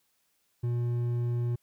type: tone with hard clipping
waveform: triangle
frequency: 120 Hz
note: B2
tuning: 49 cents flat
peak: -28 dBFS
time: 0.63-1.56 s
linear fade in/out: 10 ms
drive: 9 dB
effects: white hiss -73 dBFS RMS until 1.62 s